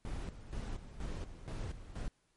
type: noise with tremolo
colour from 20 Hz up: brown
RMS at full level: -39 dBFS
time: 0.05-2.08 s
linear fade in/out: 2 ms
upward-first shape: square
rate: 2.1 Hz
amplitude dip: 70%
effects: pink hiss -75 dBFS RMS until 2.36 s + MP3 48 kbps